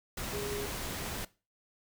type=tone in noise; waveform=sine; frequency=411.3 Hz; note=G#4; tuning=17 cents flat; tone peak=-37 dBFS; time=0.33-0.66 s; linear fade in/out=5 ms; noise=pink; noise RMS=-38 dBFS; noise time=0.17-1.25 s; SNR=-2 dB; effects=noise-tail reverb RT60 0.3 s tail -19 dB re dry